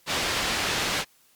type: low-pass noise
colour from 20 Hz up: white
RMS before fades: -27 dBFS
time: 0.06-1.05 s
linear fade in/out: 50 ms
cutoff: 4100 Hz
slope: 12 dB/octave
effects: white hiss -61 dBFS RMS until 1.35 s + Opus 48 kbps